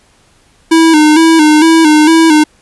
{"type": "tone with vibrato", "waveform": "square", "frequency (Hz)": 315.2, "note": "D#4", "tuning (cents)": 23, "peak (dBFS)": -4, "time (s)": [0.71, 2.44], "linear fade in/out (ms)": 10, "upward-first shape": "square", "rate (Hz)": 2.2, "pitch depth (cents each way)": 59, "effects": ["pink hiss -49 dBFS RMS until 2.61 s", "resampled to 24000 Hz"]}